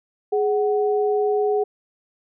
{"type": "tone pair together", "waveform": "sine", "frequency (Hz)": [417.6, 745], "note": ["G#4", "F#5"], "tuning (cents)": [10, 12], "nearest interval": "minor seventh", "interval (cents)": 1002, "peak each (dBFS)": [-18, -25], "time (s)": [0.32, 1.64], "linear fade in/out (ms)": 10, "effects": []}